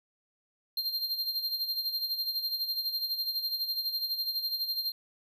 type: tone with tremolo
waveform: square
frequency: 4186 Hz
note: C8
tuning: in tune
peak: -28 dBFS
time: 0.77-4.92 s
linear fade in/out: 2 ms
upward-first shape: sine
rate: 12 Hz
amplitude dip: 65%
effects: none